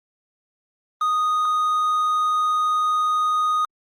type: tone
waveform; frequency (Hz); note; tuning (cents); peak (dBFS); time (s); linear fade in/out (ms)
triangle; 1241; D#6; -5; -16; 1.01-3.65; 2
effects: Opus 24 kbps